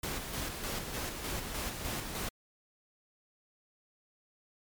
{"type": "noise with tremolo", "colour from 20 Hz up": "pink", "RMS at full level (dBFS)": -36, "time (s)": [0.03, 2.29], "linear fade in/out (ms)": 5, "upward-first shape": "square", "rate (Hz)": 3.3, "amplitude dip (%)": 40, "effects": ["MP3 96 kbps"]}